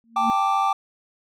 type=tone with exponential growth; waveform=sine; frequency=229.3 Hz; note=A#3; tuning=28 cents flat; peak=-20 dBFS; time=0.04-0.3 s; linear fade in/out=0 ms; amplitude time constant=55 ms
type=chord; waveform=triangle; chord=G suspended second; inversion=none; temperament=equal with one note detuned; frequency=786.7 / 880 / 1174.7 Hz; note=G5 / A5 / D6; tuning=+6 / 0 / 0 cents; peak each=-20 / -24 / -20 dBFS; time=0.16-0.73 s; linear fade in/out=5 ms
effects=none